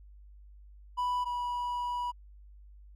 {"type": "tone pair in turn", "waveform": "triangle", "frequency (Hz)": [987.8, 975.3], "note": ["B5", "B5"], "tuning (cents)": [0, -22], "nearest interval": "unison", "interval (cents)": 22, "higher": "first", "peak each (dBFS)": [-26, -29], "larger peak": "first", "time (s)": [[0.97, 1.25], [1.25, 2.12]], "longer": "second", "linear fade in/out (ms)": 20, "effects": ["added 50 Hz sine -50 dBFS peak until 2.95 s"]}